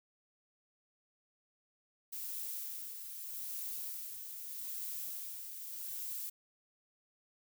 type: noise with tremolo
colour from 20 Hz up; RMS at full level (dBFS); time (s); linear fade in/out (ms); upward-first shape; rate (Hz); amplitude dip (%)
violet; -41; 2.12-6.3; 10; sine; 0.81; 45
effects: none